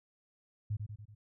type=tone with echo; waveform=sine; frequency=105.3 Hz; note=G#2; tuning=24 cents sharp; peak=-31 dBFS; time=0.7-0.77 s; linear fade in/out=10 ms; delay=95 ms; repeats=4; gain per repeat=-5 dB; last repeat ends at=1.15 s; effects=none